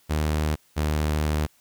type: tone pair in turn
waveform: sawtooth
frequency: 76.6 / 76.11 Hz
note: D#2 / D#2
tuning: -27 / -38 cents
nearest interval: unison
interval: 11 cents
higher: first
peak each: -18 dBFS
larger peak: neither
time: 0.09-0.56 / 0.76-1.47 s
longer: second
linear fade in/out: 20 ms
effects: white hiss -61 dBFS RMS until 1.6 s